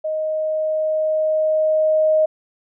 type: tone with level ramp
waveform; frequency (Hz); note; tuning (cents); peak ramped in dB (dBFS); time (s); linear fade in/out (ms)
sine; 624; D#5; +5; -20 to -12; 0.04-2.26; 10
effects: none